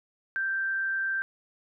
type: tone with amplitude modulation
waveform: sine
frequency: 1568 Hz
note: G6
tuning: in tune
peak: -25 dBFS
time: 0.36-1.22 s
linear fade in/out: 0 ms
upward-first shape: sine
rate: 177 Hz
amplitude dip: 25%
effects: none